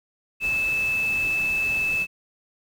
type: tone in noise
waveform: sine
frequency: 2621 Hz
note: E7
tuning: 11 cents flat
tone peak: -21 dBFS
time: 0.4-2.07 s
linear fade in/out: 50 ms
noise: pink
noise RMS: -38 dBFS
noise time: 0.4-2.07 s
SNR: +14 dB
effects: none